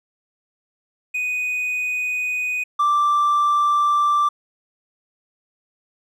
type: tone pair in turn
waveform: triangle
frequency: 2489 / 1174.7 Hz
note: D#7 / D6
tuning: 0 / 0 cents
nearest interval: octave + minor second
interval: 1300 cents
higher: first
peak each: -19 / -12 dBFS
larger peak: second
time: 1.14-2.64 / 2.79-4.29 s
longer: neither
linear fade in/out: 10 ms
effects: tanh soft clip ceiling -10 dBFS